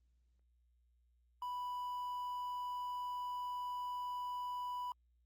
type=tone with quantisation; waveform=triangle; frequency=987.8 Hz; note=B5; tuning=in tune; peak=-37 dBFS; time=1.42-4.92 s; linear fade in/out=2 ms; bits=11; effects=added 60 Hz sine -70 dBFS peak until 5.25 s + Opus 32 kbps